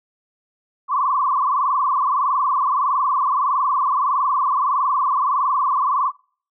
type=tone with frequency modulation; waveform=sine; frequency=1089 Hz; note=C#6; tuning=31 cents flat; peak=-16 dBFS; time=0.88-6.12 s; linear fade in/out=50 ms; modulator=21.6 Hz; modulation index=4; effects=noise-tail reverb RT60 0.5 s tail -26 dB re dry